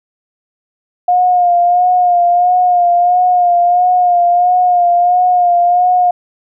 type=tone with vibrato; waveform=sine; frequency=712 Hz; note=F5; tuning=33 cents sharp; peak=-7 dBFS; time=1.08-6.11 s; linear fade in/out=5 ms; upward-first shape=sine; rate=1.5 Hz; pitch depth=35 cents each way; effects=none